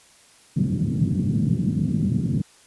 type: band-pass noise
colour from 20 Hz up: pink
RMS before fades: -22 dBFS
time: 0.56-2.42 s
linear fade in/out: 10 ms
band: 120 to 220 Hz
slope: 24 dB/octave
effects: white hiss -53 dBFS RMS until 2.66 s + resampled to 24000 Hz